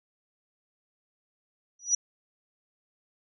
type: tone with exponential growth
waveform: sine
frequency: 5840 Hz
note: F#8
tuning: 24 cents flat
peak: -17 dBFS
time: 1.79-1.95 s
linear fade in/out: 5 ms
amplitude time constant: 33 ms
effects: none